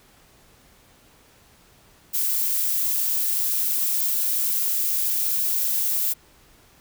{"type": "noise", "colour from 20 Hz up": "violet", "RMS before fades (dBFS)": -23, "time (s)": [2.13, 6.14], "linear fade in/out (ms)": 20, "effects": ["pink hiss -55 dBFS RMS until 6.8 s"]}